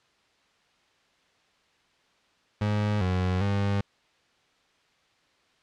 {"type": "tone with pitch steps", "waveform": "30% pulse", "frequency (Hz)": [104.7, 91.8, 100.2], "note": ["G#2", "F#2", "G2"], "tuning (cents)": [15, -13, 38], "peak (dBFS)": -21, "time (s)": [2.61, 3.81], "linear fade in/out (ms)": 5, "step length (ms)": 400, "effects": ["white hiss -65 dBFS RMS until 5.62 s", "low-pass 4000 Hz 12 dB/octave"]}